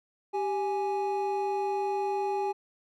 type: tone pair together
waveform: triangle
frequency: 392 / 830.6 Hz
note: G4 / G#5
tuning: 0 / 0 cents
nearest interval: octave + minor second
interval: 1300 cents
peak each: -28 dBFS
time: 0.33-2.53 s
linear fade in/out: 20 ms
effects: none